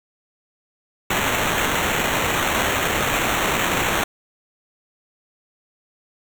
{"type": "noise with sample-and-hold", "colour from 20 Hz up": "white", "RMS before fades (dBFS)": -21, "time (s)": [1.1, 4.04], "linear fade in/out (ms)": 5, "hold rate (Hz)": 4900, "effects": []}